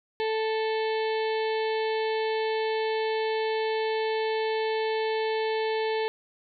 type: harmonic tone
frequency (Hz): 440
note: A4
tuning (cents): 0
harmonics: 1 / 2 / 4 / 5 / 6 / 7 / 8 / 9 / 10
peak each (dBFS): -26 / -32 / -38 / -40 / -42 / -43 / -44 / -45 / -46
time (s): 0.2-6.08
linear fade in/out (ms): 0
effects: none